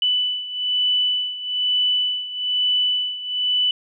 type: beating tone pair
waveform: sine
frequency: 2984 / 2985.1 Hz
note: F#7 / F#7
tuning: +14 / +15 cents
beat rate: 1.1 Hz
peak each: -20 / -24 dBFS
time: 0.02-3.71 s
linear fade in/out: 2 ms
effects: none